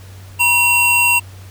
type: tone pair together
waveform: square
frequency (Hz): 966 / 2734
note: B5 / F7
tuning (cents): -39 / -37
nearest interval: octave + tritone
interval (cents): 1802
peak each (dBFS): -19 / -12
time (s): 0.39-1.2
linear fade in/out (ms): 20
effects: added 95 Hz sine -34 dBFS peak until 1.5 s + pink hiss -44 dBFS RMS until 1.5 s

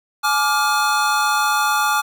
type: chord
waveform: square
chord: D diminished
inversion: second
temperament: just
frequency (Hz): 845.8 / 1174.7 / 1409.6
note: Ab5 / D6 / F6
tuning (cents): +31 / 0 / +16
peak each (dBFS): -21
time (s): 0.23-2.02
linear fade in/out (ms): 20
effects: none

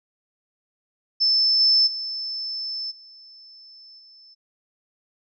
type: tone with level steps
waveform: sine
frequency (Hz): 5274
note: E8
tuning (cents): 0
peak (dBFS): -16 / -14 / -27 / -44 / -47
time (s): 1.2-4.35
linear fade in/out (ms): 20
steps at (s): 1.59 / 1.86 / 2.9 / 3.98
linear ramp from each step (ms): 20
effects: none

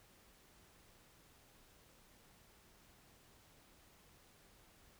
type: silence
effects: pink hiss -66 dBFS RMS until 4.99 s

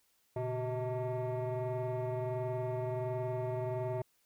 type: tone with frequency modulation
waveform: sine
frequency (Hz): 377.8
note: F#4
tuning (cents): +36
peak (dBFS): -30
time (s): 0.36-4.02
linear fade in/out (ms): 5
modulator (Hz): 259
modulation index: 1.5
effects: tanh soft clip ceiling -32 dBFS + white hiss -73 dBFS RMS until 4.25 s

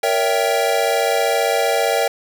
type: chord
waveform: square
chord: A# diminished seventh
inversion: none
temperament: equal with one note detuned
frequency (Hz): 466.2 / 564.1 / 659.3 / 784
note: A#4 / C#5 / E5 / G5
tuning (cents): 0 / +30 / 0 / 0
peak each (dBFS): -22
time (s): 0.03-2.08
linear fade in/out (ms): 5
effects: none

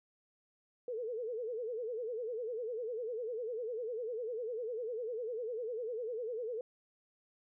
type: tone with vibrato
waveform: sine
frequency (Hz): 466.2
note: A#4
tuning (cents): 0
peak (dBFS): -36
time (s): 0.88-6.61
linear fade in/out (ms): 2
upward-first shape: sine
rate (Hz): 10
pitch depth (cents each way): 140
effects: none

